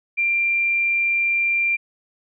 sine tone, 2375 Hz, D7, 19 cents sharp, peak -17 dBFS, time 0.17-1.77 s, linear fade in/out 20 ms, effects none

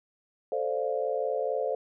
sine chord, D minor seventh, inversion second, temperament equal, 440 / 523.3 / 587.3 / 698.5 Hz, A4 / C5 / D5 / F5, 0 / 0 / 0 / 0 cents, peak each -32 / -30 / -33 / -35 dBFS, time 0.52-1.75 s, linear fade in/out 2 ms, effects none

